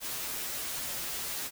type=noise with comb filter; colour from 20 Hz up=white; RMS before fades=-36 dBFS; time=0-1.51 s; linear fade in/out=50 ms; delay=10 ms; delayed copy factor=-0.8; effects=none